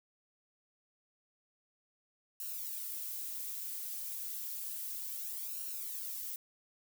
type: noise with flanger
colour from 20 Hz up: violet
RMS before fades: -41 dBFS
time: 2.4-6.36 s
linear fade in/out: 2 ms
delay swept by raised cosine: 0.71 to 5.01 ms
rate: 0.31 Hz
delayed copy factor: +0.95
effects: none